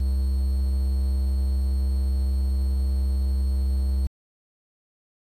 triangle tone with quantisation, 66.5 Hz, C2, 29 cents sharp, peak -18 dBFS, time 0-4.07 s, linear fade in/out 5 ms, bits 8, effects AAC 48 kbps

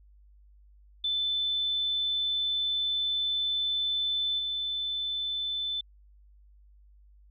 sine tone with level steps, 3520 Hz, A7, in tune, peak -26 / -29 dBFS, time 1.04-5.81 s, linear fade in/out 5 ms, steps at 4.38 s, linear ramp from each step 20 ms, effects added 50 Hz sine -54 dBFS peak until 7.3 s

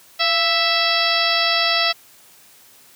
harmonic tone with a mistuned harmonic, 659.3 Hz, E5, in tune, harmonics 1 / 2 / 3 / 4 / 5 / 6 / 7 / 8, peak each -24 / -24 / -24 / -24 / -24 / -24 / -24 / -24 dBFS, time 0.19-1.93 s, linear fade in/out 20 ms, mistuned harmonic 1, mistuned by +60 cents, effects white hiss -49 dBFS RMS until 2.95 s + high-pass 80 Hz 12 dB/octave

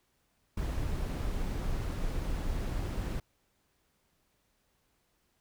brown noise, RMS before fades -33 dBFS, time 0.57-3.2 s, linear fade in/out 5 ms, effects pink hiss -74 dBFS RMS until 5.4 s

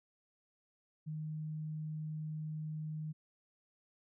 sine tone, 154.8 Hz, D#3, 9 cents flat, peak -38 dBFS, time 1.06-3.13 s, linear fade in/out 20 ms, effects none

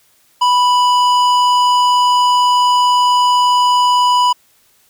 sine tone with hard clipping, 987.8 Hz, B5, in tune, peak -11 dBFS, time 0.41-4.33 s, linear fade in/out 10 ms, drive 12 dB, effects white hiss -54 dBFS RMS until 4.89 s

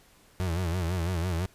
35% pulse tone with vibrato, 87.31 Hz, F2, in tune, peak -25 dBFS, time 0.4-1.46 s, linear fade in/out 0 ms, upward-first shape sine, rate 6 Hz, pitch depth 120 cents each way, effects pink hiss -59 dBFS RMS until 1.54 s + resampled to 32000 Hz

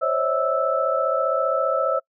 sine tone cluster, 528 / 563 / 644 / 1316 Hz, C5 / C#5 / E5 / E6, +16 / +27 / -41 / -3 cents, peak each -24 / -26 / -25 / -23 dBFS, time 0.01-2 s, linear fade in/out 20 ms, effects noise-tail reverb RT60 0.1 s tail -25 dB re dry

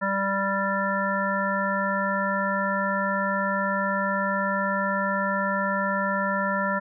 harmonic tone, 196 Hz, G3, in tune, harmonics 1 / 3 / 5 / 7 / 9, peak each -29 / -29 / -29 / -29 / -29 dBFS, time 0.01-6.8 s, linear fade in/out 20 ms, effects none

